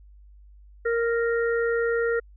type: harmonic tone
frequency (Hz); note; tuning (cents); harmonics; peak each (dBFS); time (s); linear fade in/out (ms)
465.1; A#4; -4; 1 / 3 / 4; -22 / -30 / -32; 0.85-2.2; 10
effects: added 50 Hz sine -47 dBFS peak until 2.36 s